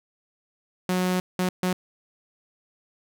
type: tone bursts at uneven times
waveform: sawtooth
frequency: 182.8 Hz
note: F#3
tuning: 21 cents flat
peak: -18 dBFS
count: 3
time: 0.89-1.2 / 1.39-1.49 / 1.63-1.73 s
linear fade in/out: 2 ms
effects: none

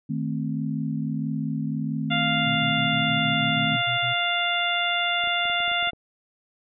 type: chord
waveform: sine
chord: A diminished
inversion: second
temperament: equal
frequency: 155.56 / 220 / 261.6 Hz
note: Eb3 / A3 / C4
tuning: 0 / 0 / 0 cents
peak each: -28 / -29 / -30 dBFS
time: 0.09-3.77 s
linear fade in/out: 10 ms
type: harmonic tone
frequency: 698.5 Hz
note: F5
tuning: in tune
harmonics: 1 / 2 / 3 / 4 / 5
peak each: -28 / -28 / -28 / -28 / -28 dBFS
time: 2.1-5.91 s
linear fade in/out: 20 ms
type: tone bursts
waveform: sine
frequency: 123.47 Hz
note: B2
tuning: in tune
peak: -31 dBFS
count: 11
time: 2.45-4.14 s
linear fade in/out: 20 ms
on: 120 ms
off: 37 ms
type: clicks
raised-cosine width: 2 ms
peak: -32 dBFS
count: 10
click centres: 5.239 / 5.274 / 5.455 / 5.499 / 5.604 / 5.679 / 5.716 / 5.827 / 5.873 / 5.933 s
effects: none

